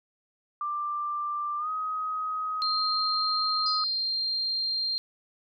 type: tone with pitch glide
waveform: sine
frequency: 1183 to 1260.6 Hz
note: D6 to D#6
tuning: +12 to +22 cents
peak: -28 dBFS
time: 0.61-3.84 s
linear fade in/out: 2 ms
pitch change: +110 cents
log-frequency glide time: 1.58-1.69 s
type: tone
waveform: sine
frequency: 4186 Hz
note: C8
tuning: in tune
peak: -26 dBFS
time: 2.62-4.98 s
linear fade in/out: 0 ms
type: tone with exponential decay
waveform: sine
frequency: 4898 Hz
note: D#8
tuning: 28 cents flat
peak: -27 dBFS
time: 3.66-4.17 s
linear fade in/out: 2 ms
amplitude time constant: 110 ms
effects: none